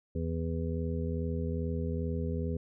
harmonic tone, 82.41 Hz, E2, in tune, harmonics 1 / 2 / 3 / 5 / 6, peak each -33 / -36 / -38 / -40 / -41 dBFS, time 0.15-2.57 s, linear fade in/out 5 ms, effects none

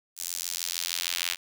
sawtooth tone with high-pass filter sweep, 86.4 Hz, F2, 18 cents flat, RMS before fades -32 dBFS, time 0.16-1.37 s, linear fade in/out 50 ms, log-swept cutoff 7100 to 2700 Hz, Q 1.2, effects none

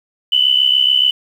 sine tone pair together, 2960 / 3027 Hz, F#7 / F#7, 0 / +39 cents, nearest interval unison, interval 39 cents, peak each -13 dBFS, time 0.32-1.11 s, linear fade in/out 5 ms, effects 7-bit

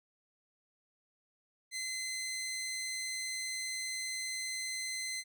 15% pulse tone, 2055 Hz, C7, 32 cents flat, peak -30 dBFS, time 1.71-5.24 s, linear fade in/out 50 ms, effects none

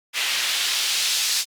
white noise with band-pass filter sweep, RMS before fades -23 dBFS, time 0.13-1.45 s, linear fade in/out 50 ms, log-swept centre 2500 to 4700 Hz, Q 1.2, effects Opus 48 kbps

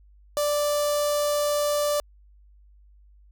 sawtooth tone with notch filter, 587.3 Hz, D5, in tune, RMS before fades -24 dBFS, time 0.37-2 s, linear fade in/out 0 ms, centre 2100 Hz, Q 0.75, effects added 50 Hz sine -51 dBFS peak until 3.31 s

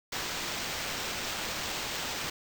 violet noise with sample-and-hold, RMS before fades -35 dBFS, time 0.12-2.3 s, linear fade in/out 5 ms, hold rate 11025 Hz, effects none

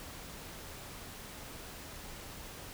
silence, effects pink hiss -47 dBFS RMS until 2.73 s

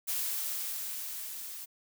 blue noise with level ramp, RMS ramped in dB -32 to -43 dBFS, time 0.07-1.66 s, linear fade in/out 20 ms, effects none

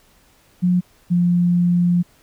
sine tone pair in turn, 179.3 / 175.41 Hz, F3 / F3, +46 / +8 cents, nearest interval unison, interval 38 cents, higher first, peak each -13 dBFS, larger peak neither, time 0.62-0.81 / 1.1-2.03 s, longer second, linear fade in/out 20 ms, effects pink hiss -55 dBFS RMS until 2.22 s

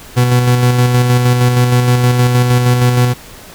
40% pulse tone with tremolo, 123.47 Hz, B2, in tune, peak -6 dBFS, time 0.16-3.14 s, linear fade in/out 20 ms, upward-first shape square, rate 6.4 Hz, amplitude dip 35%, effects pink hiss -35 dBFS RMS until 3.54 s

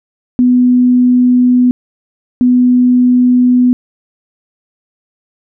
sine tone pair in turn, 248.5 / 248.5 Hz, B3 / B3, +11 / +11 cents, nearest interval unison, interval 0 cents, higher neither, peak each -5 dBFS, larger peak neither, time 0.39-1.71 / 2.41-3.73 s, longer neither, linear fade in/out 0 ms, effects none

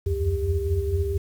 sine tone cluster, 71.1 / 84.7 / 89.1 / 397.2 Hz, C#2 / E2 / F2 / G4, +45 / +48 / +35 / +23 cents, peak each -27 dBFS, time 0.06-1.18 s, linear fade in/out 10 ms, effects 8-bit

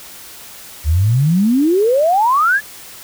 sine exponential sweep, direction up, 70.6 to 1760 Hz, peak -10 dBFS, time 0.84-2.61 s, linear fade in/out 50 ms, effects white hiss -36 dBFS RMS until 3.03 s

